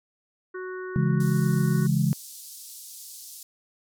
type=harmonic tone; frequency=370 Hz; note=F#4; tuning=in tune; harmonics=1 / 3 / 4 / 5; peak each=-33 / -42 / -40 / -47 dBFS; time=0.54-1.87 s; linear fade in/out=10 ms
type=chord; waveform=sine; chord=C# minor; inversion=none; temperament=just; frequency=138.59 / 166.31 / 207.9 Hz; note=C#3 / E3 / G#3; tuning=0 / +16 / +2 cents; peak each=-23 / -24 / -26 dBFS; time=0.96-2.13 s; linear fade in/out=0 ms
type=band-pass noise; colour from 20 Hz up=white; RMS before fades=-43 dBFS; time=1.2-3.43 s; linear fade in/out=2 ms; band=4400 to 14000 Hz; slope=24 dB/octave
effects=none